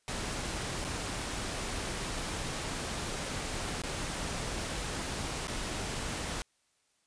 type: noise with dropouts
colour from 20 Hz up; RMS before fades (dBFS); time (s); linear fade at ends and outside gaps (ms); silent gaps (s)
pink; -36; 0.08-6.42; 0; 0.843-0.848 / 3.819-3.836 / 5.471-5.481
effects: white hiss -73 dBFS RMS until 7.06 s + resampled to 22050 Hz